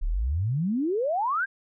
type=exponential sweep; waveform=sine; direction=up; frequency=31.74 to 1650 Hz; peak=-23 dBFS; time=0.01-1.46 s; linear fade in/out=20 ms; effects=none